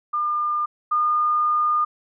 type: tone pair in turn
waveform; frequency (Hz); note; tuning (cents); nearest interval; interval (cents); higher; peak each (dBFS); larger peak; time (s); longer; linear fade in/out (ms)
sine; 1204 / 1216.6; D6 / D#6; +43 / -39; unison; 18; second; -20 / -17; second; 0.13-0.66 / 0.91-1.85; second; 10
effects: none